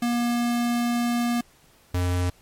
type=tone pair in turn; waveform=square; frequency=238.7 / 89.36 Hz; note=A#3 / F2; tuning=+41 / +40 cents; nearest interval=octave + perfect fourth; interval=1701 cents; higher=first; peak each=-22 dBFS; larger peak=neither; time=0.02-1.41 / 1.94-2.3 s; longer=first; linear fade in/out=5 ms; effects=pink hiss -57 dBFS RMS until 2.41 s + MP3 64 kbps